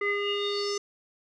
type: tone with low-pass filter sweep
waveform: square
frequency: 406.5 Hz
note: G#4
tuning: 37 cents flat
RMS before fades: -29 dBFS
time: 0.01-0.78 s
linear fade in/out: 5 ms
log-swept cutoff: 1800 to 6100 Hz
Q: 7.8
effects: none